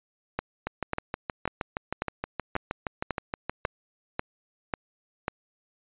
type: two click trains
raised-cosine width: 0.5 ms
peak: -14 / -12 dBFS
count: 20 / 10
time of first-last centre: 0.67-3.653 / 0.39-5.281 s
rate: 6.37 / 1.84 Hz
effects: resampled to 8000 Hz